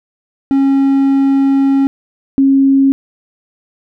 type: tone pair in turn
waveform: triangle / sine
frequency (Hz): 273.2 / 272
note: C#4 / C#4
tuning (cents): -25 / -33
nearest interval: unison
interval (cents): 8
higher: first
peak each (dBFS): -6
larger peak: neither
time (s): 0.51-1.87 / 2.38-2.92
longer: first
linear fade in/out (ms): 0
effects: none